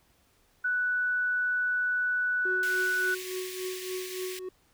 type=tone; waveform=sine; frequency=1483 Hz; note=F#6; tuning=4 cents sharp; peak=-25 dBFS; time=0.64-3.15 s; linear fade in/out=10 ms
type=tone with tremolo; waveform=triangle; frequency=370 Hz; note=F#4; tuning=in tune; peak=-29 dBFS; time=2.45-4.49 s; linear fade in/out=5 ms; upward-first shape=triangle; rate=3.5 Hz; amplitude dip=70%
type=high-pass noise; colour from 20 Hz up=pink; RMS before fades=-41 dBFS; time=2.63-4.39 s; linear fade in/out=0 ms; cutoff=1800 Hz; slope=48 dB/octave
effects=pink hiss -66 dBFS RMS until 4.73 s